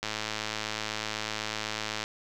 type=click train; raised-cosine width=0.2 ms; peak=-14 dBFS; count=218; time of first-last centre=0.03-2.039 s; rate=108 Hz; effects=none